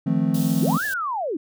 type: chord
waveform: triangle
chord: F dominant seventh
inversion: third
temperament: just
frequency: 157.15 / 174.61 / 218.3 / 261.9 Hz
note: Eb3 / F3 / A3 / C4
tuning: +18 / 0 / -13 / +2 cents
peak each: -22 dBFS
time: 0.06-0.78 s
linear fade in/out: 10 ms
type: band-stop noise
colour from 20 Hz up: white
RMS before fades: -35 dBFS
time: 0.34-0.94 s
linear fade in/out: 5 ms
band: 810 to 2800 Hz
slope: 48 dB/octave
type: linear two-way sweep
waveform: sine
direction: up then down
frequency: 207.7 to 1760 to 272.5 Hz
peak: -23 dBFS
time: 0.61-1.37 s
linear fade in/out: 5 ms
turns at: 0.85 s
effects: none